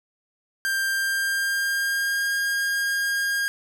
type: tone with pitch glide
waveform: 45% pulse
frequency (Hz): 1586 to 1619.3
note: G6 to G#6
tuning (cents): +20 to -44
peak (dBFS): -22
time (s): 0.65-3.48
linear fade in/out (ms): 0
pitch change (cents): +36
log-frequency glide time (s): 0.9-2.31
effects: none